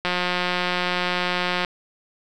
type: click train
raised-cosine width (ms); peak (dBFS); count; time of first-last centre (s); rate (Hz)
0.3; -7; 287; 0.05-1.648; 179
effects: none